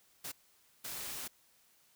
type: noise bursts at uneven times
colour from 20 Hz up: white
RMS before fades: -42 dBFS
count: 2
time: 0.24-0.32 / 0.84-1.28 s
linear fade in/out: 10 ms
effects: white hiss -68 dBFS RMS until 1.95 s